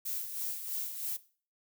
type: noise with tremolo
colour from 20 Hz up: violet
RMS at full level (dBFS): -35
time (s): 0.05-1.17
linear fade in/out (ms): 10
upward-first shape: sine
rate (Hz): 3.1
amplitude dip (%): 55
effects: noise-tail reverb RT60 0.4 s tail -17 dB re dry